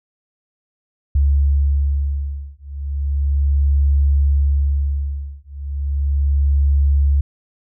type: beating tone pair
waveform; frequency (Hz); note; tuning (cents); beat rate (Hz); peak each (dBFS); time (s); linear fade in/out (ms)
sine; 70.2 / 70.55; C#2 / C#2; +22 / +31; 0.35; -17; 1.15-7.21; 5
effects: none